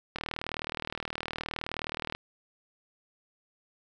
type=click train; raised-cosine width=0.3 ms; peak=-17 dBFS; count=79; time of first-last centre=0.16-2.15 s; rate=39.2 Hz; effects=none